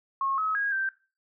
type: tone with pitch steps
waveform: sine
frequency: 1086 / 1281 / 1639 / 1565 Hz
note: C#6 / E6 / G#6 / G6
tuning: -36 / -50 / -23 / -3 cents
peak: -25 dBFS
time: 0.21-0.89 s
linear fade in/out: 2 ms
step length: 170 ms
effects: noise-tail reverb RT60 0.3 s tail -17 dB re dry